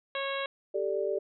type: harmonic tone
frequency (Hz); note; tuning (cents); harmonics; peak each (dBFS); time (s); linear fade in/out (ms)
549; C#5; -17; 1 / 2 / 3 / 4 / 5 / 6 / 7; -34 / -37 / -39 / -40 / -41 / -42 / -42; 0.15-0.46; 2
type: chord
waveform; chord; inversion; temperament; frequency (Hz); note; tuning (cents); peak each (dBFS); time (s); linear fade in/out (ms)
sine; G suspended second; none; equal; 392 / 440 / 587.3; G4 / A4 / D5; 0 / 0 / 0; -31 / -33 / -32; 0.74-1.19; 10
effects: none